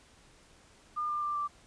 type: tone with pitch steps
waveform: sine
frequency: 1208 / 1196.2 / 1184.5 / 1172.9 Hz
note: D6 / D6 / D6 / D6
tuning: +48 / +31 / +14 / -3 cents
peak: -30 dBFS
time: 0.96-1.48 s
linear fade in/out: 20 ms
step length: 130 ms
effects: pink hiss -60 dBFS RMS until 1.66 s + resampled to 22050 Hz